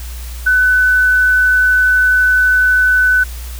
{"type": "tone", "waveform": "sine", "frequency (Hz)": 1502, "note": "F#6", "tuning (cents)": 26, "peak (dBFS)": -8, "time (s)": [0.46, 3.24], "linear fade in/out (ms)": 10, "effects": ["added 60 Hz sine -24 dBFS peak until 3.59 s", "white hiss -35 dBFS RMS until 3.59 s"]}